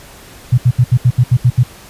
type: tone bursts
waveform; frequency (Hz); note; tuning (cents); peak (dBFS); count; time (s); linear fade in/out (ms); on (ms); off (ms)
sine; 123.47; B2; 0; -5; 9; 0.52-1.635; 10; 59; 73
effects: pink hiss -38 dBFS RMS until 1.89 s + resampled to 32000 Hz